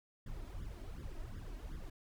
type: noise with flanger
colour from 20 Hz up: brown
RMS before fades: -45 dBFS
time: 0.26-1.9 s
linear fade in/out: 5 ms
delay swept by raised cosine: 0.58 to 3.18 ms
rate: 2.7 Hz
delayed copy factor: +0.9
effects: none